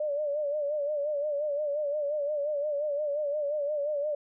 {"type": "tone with vibrato", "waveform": "sine", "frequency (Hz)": 587.3, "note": "D5", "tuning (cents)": 0, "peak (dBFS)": -27, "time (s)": [0, 4.15], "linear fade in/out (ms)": 5, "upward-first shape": "sine", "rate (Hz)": 5.7, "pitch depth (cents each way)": 71, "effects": []}